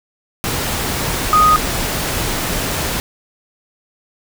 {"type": "tone in noise", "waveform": "sine", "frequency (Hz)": 1244.5, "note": "D#6", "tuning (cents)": 0, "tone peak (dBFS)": -8, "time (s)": [1.33, 1.56], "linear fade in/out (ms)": 0, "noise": "pink", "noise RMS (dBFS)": -20, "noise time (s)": [0.44, 3], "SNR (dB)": 9, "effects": []}